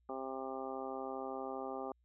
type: harmonic tone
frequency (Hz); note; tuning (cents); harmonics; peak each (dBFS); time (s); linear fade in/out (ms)
132.5; C3; +22; 2 / 3 / 4 / 5 / 6 / 7 / 8 / 9; -47 / -45 / -46 / -48 / -45 / -55 / -54 / -49; 0.09-1.92; 2
effects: added 60 Hz sine -70 dBFS peak until 2.04 s